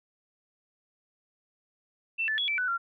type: tone with pitch steps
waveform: sine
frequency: 2679 / 1749 / 3364 / 2325 / 1492 / 1379 Hz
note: E7 / A6 / G#7 / D7 / F#6 / F6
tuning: +27 / -11 / +22 / -18 / +14 / -22 cents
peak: -26 dBFS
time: 2.18-2.78 s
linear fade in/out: 20 ms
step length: 100 ms
effects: none